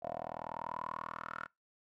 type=tone with band-pass filter sweep; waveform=10% pulse; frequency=40.32 Hz; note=E1; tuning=38 cents flat; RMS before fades=-42 dBFS; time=0.02-1.47 s; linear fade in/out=20 ms; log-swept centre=680 to 1400 Hz; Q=7; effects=noise-tail reverb RT60 0.2 s tail -23 dB re dry + MP3 96 kbps